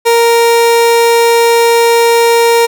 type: tone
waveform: 30% pulse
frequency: 466.2 Hz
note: A#4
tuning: in tune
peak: -3 dBFS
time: 0.05-2.67 s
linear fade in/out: 20 ms
effects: none